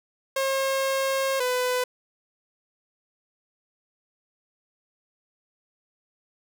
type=tone pair in turn; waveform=sawtooth; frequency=538 / 500.6 Hz; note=C5 / B4; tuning=+48 / +23 cents; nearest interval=minor second; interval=125 cents; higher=first; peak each=-19 dBFS; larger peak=neither; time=0.36-1.4 / 1.4-1.84 s; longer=first; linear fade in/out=5 ms; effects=none